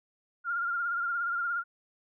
sine tone with vibrato, 1400 Hz, F6, 4 cents sharp, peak -28 dBFS, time 0.44-1.64 s, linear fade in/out 50 ms, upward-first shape triangle, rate 17 Hz, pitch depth 52 cents each way, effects none

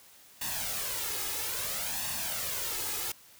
white noise with flanger, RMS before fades -34 dBFS, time 0.41-3.12 s, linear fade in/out 5 ms, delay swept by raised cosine 1.1 to 2.4 ms, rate 0.6 Hz, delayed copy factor +0.65, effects white hiss -56 dBFS RMS until 3.39 s

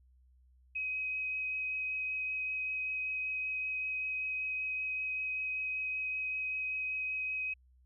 sine tone with vibrato, 2530 Hz, D#7, 28 cents sharp, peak -33 dBFS, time 0.75-7.54 s, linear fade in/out 10 ms, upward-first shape triangle, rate 5.2 Hz, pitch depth 9 cents each way, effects added 63 Hz sine -61 dBFS peak until 7.85 s

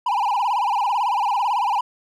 triangle tone with vibrato, 895 Hz, A5, 29 cents sharp, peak -16 dBFS, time 0.06-1.81 s, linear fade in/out 5 ms, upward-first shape sine, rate 18 Hz, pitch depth 210 cents each way, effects none

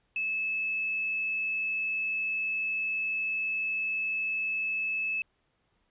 sine tone with quantisation, 2606 Hz, E7, 20 cents flat, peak -28 dBFS, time 0.16-5.22 s, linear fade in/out 2 ms, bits 8, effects pink hiss -73 dBFS RMS until 5.9 s + resampled to 8000 Hz

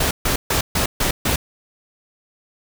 pink noise bursts, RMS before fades -19 dBFS, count 6, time 0-1.36 s, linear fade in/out 5 ms, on 110 ms, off 140 ms, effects none

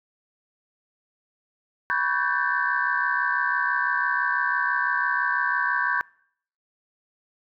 sine tone cluster, 983 / 1120 / 1525 / 1591 / 1765 Hz, B5 / C#6 / G6 / G6 / A6, -8 / +18 / -48 / +25 / +5 cents, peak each -29 / -28 / -26 / -26 / -30 dBFS, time 1.9-6.01 s, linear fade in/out 0 ms, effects noise-tail reverb RT60 0.6 s tail -24 dB re dry + tanh soft clip ceiling -10 dBFS

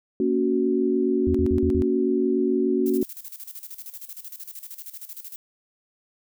sine chord, F# major, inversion first, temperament equal with one note detuned, 233.1 / 280.1 / 370 Hz, A#3 / C#4 / F#4, 0 / +18 / 0 cents, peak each -25 / -24 / -22 dBFS, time 0.2-3.03 s, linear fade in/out 2 ms
sine tone bursts, 82 Hz, E2, 9 cents flat, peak -23 dBFS, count 5, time 1.27-1.821 s, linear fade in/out 0 ms, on 75 ms, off 44 ms
violet noise with tremolo, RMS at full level -37 dBFS, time 2.86-5.36 s, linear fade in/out 2 ms, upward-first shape square, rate 13 Hz, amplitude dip 75%
effects none

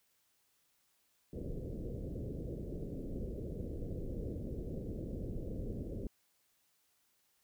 pink low-pass noise, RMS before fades -41 dBFS, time 1.33-6.07 s, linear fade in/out 2 ms, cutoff 530 Hz, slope 48 dB/octave, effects white hiss -75 dBFS RMS until 7.43 s

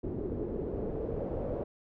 pink noise with low-pass filter sweep, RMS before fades -35 dBFS, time 0.03-1.64 s, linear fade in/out 10 ms, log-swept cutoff 360 to 540 Hz, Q 3.3, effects none

